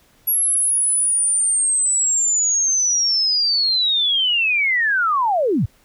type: linear sweep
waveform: sine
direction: down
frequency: 11400 to 77.78 Hz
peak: -15 dBFS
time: 0.27-5.66 s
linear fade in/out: 10 ms
effects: pink hiss -56 dBFS RMS until 5.84 s